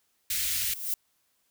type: band-stop noise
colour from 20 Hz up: white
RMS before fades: -29 dBFS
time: 0.3-0.74 s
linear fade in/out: 5 ms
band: 120 to 1900 Hz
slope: 24 dB/octave
type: noise with exponential growth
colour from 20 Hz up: violet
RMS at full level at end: -27 dBFS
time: 0.43-0.94 s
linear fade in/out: 2 ms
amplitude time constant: 110 ms
effects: white hiss -72 dBFS RMS until 1.5 s